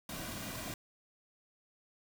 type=noise with comb filter; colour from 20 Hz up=pink; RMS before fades=-42 dBFS; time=0.09-0.74 s; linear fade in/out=2 ms; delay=2.3 ms; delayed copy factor=-0.55; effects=none